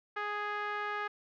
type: tone with low-pass filter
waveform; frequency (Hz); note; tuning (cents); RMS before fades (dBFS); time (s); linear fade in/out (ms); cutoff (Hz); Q
5% pulse; 415.3; G#4; 0; -36; 0.16-1.08; 10; 1500; 1.9
effects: none

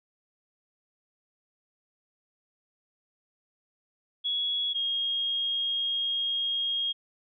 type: tone pair in turn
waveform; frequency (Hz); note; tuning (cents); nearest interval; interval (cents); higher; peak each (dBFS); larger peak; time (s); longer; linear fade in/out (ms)
sine; 3353 / 3256; G#7 / G#7; +16 / -35; minor second; 51; first; -26; neither; 4.24-4.74 / 4.74-6.93; second; 20
effects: none

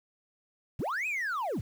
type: linear two-way sweep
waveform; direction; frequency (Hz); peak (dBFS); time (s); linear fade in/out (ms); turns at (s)
sine; up then down; 57.1 to 2584 to 57.1; -27; 0.79-1.61; 5; 1.07
effects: tanh soft clip ceiling -29 dBFS + 9-bit

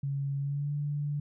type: tone with pitch glide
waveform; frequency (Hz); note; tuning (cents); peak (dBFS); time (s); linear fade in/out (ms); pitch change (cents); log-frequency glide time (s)
sine; 139.3 to 145.89; C#3 to D3; +9 to -11; -29; 0.03-1.2; 5; +80; 0.38-0.73
effects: none

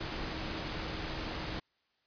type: tone in noise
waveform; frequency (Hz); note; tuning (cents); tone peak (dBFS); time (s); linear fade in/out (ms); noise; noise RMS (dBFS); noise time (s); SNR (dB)
sine; 318; D#4; +38; -47; 0-1.6; 10; pink; -38; 0-1.6; -12
effects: white hiss -75 dBFS RMS until 2.06 s + resampled to 11025 Hz

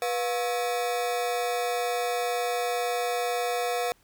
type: ring-modulated tone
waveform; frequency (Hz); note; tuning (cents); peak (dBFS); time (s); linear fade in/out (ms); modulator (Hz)
40% pulse; 600; D5; +37; -22; 0.02-3.92; 0; 111
effects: pink hiss -63 dBFS RMS until 4.03 s

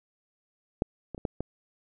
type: clicks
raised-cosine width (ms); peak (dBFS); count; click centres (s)
2; -11 / -23 / -27 / -15 / -18; 5; 0.821 / 1.147 / 1.179 / 1.252 / 1.406
effects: none

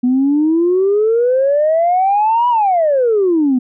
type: exponential two-way sweep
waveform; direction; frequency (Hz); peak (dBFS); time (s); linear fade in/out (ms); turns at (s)
sine; up then down; 244.1 to 987.8 to 244.1; -9; 0.03-3.59; 10; 2.49
effects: tanh soft clip ceiling -6 dBFS

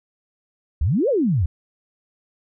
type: exponential two-way sweep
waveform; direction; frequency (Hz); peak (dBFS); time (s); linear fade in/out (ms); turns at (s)
sine; up then down; 61.74 to 600 to 73.8; -16; 0.81-1.46; 5; 1.09
effects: none

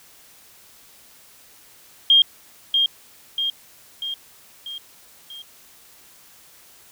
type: tone with echo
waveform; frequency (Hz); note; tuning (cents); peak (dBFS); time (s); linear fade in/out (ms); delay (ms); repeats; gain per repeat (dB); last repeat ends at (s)
sine; 3219; G7; +45; -10; 2.1-2.22; 2; 640; 5; -5; 5.42
effects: white hiss -50 dBFS RMS until 6.91 s

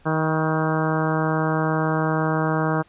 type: harmonic tone with a mistuned harmonic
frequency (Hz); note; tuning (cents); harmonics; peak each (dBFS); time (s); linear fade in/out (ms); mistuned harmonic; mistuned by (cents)
157.7; D#3; +24; 1 / 2 / 3 / 4 / 5 / 6 / 7 / 8 / 9 / 10; -23 / -26 / -28 / -29 / -30 / -31 / -31 / -32 / -33 / -33; 0.05-2.83; 20; 6; +23
effects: pink hiss -56 dBFS RMS until 2.88 s + resampled to 8000 Hz

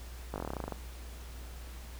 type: slowing click train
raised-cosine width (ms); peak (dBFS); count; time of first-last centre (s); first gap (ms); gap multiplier
1; -22; 14; 0.34-0.723; 19; 1.07
effects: added 60 Hz sine -43 dBFS peak until 1.99 s + pink hiss -52 dBFS RMS until 1.99 s

